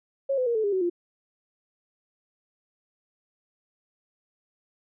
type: tone with pitch steps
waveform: sine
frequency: 547 / 507.4 / 470.7 / 436.7 / 405.1 / 375.8 / 348.6 Hz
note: C#5 / B4 / A#4 / A4 / G#4 / F#4 / F4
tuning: -23 / +47 / +17 / -13 / -43 / +27 / -3 cents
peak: -22 dBFS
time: 0.29-0.899 s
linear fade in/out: 10 ms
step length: 87 ms
effects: none